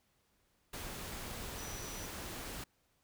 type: tone in noise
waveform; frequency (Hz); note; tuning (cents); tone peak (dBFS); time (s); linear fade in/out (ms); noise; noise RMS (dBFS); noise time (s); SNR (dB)
sine; 5900; F#8; -6; -49; 1.58-2.06; 5; pink; -44; 0.73-2.64; -8
effects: pink hiss -75 dBFS RMS until 3.03 s